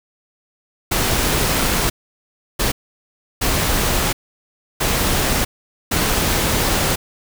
pink noise bursts at uneven times, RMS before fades -18 dBFS, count 5, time 0.91-1.9 / 2.59-2.72 / 3.41-4.13 / 4.8-5.45 / 5.91-6.96 s, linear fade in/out 10 ms, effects none

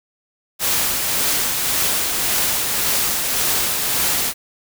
white noise with tremolo, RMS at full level -18 dBFS, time 0.59-4.34 s, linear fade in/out 50 ms, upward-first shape triangle, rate 1.8 Hz, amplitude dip 35%, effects none

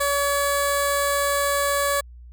10% pulse tone with notch filter, 567 Hz, C#5, 39 cents sharp, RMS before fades -22 dBFS, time 0-2.01 s, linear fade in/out 10 ms, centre 2700 Hz, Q 0.91, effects added 60 Hz sine -40 dBFS peak until 2.32 s

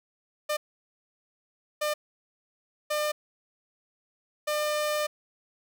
sawtooth tone bursts at uneven times, 601 Hz, D5, 40 cents sharp, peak -22 dBFS, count 4, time 0.49-0.57 / 1.81-1.94 / 2.9-3.12 / 4.47-5.07 s, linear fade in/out 10 ms, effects none

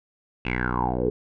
10% pulse tone with low-pass filter sweep, 61.74 Hz, B1, in tune, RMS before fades -25 dBFS, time 0.45-1.1 s, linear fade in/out 5 ms, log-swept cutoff 2700 to 410 Hz, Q 9.6, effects none

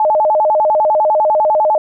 sine tone with vibrato, 729 Hz, F#5, 26 cents flat, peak -9 dBFS, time 0-1.78 s, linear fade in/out 2 ms, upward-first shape square, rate 10 Hz, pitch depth 290 cents each way, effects none

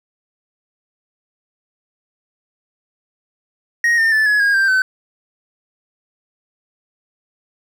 triangle tone with pitch steps, 1875 / 1811.1 / 1749.4 / 1689.8 / 1632.3 / 1576.7 / 1523 Hz, A#6 / A6 / A6 / G#6 / G#6 / G6 / F#6, +10 / +50 / -10 / +30 / -30 / +10 / +50 cents, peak -10 dBFS, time 3.84-4.82 s, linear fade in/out 2 ms, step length 140 ms, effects none

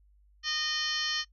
harmonic tone with a mistuned harmonic, 615 Hz, D#5, 20 cents flat, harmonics 2 / 3 / 4 / 5 / 6 / 7 / 8 / 9 / 10, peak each -42 / -35 / -43 / -34 / -44 / -35 / -41 / -36 / -44 dBFS, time 0.43-1.25 s, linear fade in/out 50 ms, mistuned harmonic 6, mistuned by -77 cents, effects noise-tail reverb RT60 0.1 s tail -20 dB re dry + added 50 Hz sine -59 dBFS peak until 1.32 s

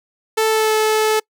sawtooth tone with pitch glide, 440 to 433.7 Hz, A4 to A4, 0 to -25 cents, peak -10 dBFS, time 0.37-1.2 s, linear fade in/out 10 ms, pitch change -25 cents, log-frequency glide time 0.49-0.74 s, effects noise-tail reverb RT60 0.1 s tail -26 dB re dry

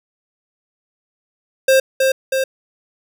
square tone with echo, 530 Hz, C5, 22 cents sharp, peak -10 dBFS, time 1.68-1.8 s, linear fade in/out 5 ms, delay 320 ms, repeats 2, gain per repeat -3 dB, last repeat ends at 2.44 s, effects none

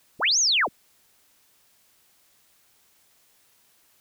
sine linear two-way sweep, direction up then down, 36.71 to 6800 to 36.71 Hz, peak -18 dBFS, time 0.19-0.69 s, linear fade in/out 50 ms, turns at 0.39 s, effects white hiss -62 dBFS RMS until 4 s

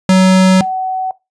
square / sine tone pair in turn, 187.4 / 751.5 Hz, F#3 / F#5, +22 / +27 cents, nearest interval 2 octaves, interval 2405 cents, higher second, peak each -6 / -15 dBFS, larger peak first, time 0.09-0.61 / 0.61-1.11 s, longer first, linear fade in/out 2 ms, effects noise-tail reverb RT60 0.2 s tail -19 dB re dry + resampled to 22050 Hz

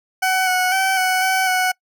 20% pulse tone with pitch steps, 751 / 736 / 766 / 744 / 757 / 740 Hz, F#5 / F#5 / G5 / F#5 / F#5 / F#5, +26 / -9 / -40 / +9 / +39 / 0 cents, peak -11 dBFS, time 0.22-1.72 s, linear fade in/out 10 ms, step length 250 ms, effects noise-tail reverb RT60 0.1 s tail -25 dB re dry

